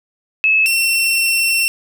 sine / sawtooth tone pair in turn, 2595 / 2709 Hz, E7 / E7, -28 / +47 cents, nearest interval minor second, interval 75 cents, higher second, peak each -10 dBFS, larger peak neither, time 0.44-0.66 / 0.66-1.68 s, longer second, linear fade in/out 0 ms, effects none

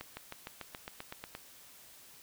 accelerating click train, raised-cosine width 0.3 ms, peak -25 dBFS, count 11, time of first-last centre 0.01-1.351 s, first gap 160 ms, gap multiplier 0.96, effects white hiss -56 dBFS RMS until 2.22 s

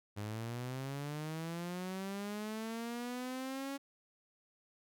sawtooth linear sweep, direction up, 101.1 to 278.7 Hz, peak -35 dBFS, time 0.16-3.78 s, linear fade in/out 20 ms, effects none

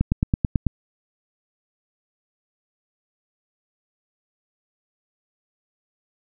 click train, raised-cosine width 5 ms, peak -6 dBFS, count 7, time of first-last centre 0.01-0.667 s, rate 9.13 Hz, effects none

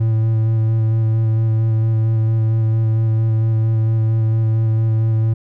triangle tone with vibrato, 111.4 Hz, A2, 22 cents sharp, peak -11 dBFS, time 0-5.34 s, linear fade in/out 10 ms, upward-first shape square, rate 4.4 Hz, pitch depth 12 cents each way, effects none

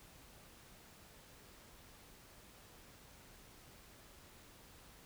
silence, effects pink hiss -60 dBFS RMS until 5.05 s

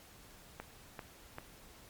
click train, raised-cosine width 0.5 ms, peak -27 dBFS, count 3, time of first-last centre 0.6-1.384 s, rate 2.55 Hz, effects pink hiss -57 dBFS RMS until 1.89 s + MP3 96 kbps

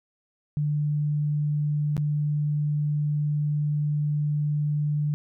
sine tone with dropouts, 148.4 Hz, D3, 18 cents sharp, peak -22 dBFS, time 0.57-5.14 s, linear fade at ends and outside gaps 0 ms, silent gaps 1.967-1.978 s, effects none

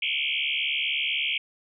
sine tone with frequency modulation, 2756 Hz, F7, 24 cents flat, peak -24 dBFS, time 0.02-1.38 s, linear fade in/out 5 ms, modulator 72 Hz, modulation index 7.3, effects none

